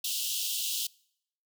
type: high-pass noise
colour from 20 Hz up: pink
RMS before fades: -32 dBFS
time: 0.04-0.87 s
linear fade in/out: 5 ms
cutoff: 2800 Hz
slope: 96 dB/octave
effects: noise-tail reverb RT60 0.7 s tail -25 dB re dry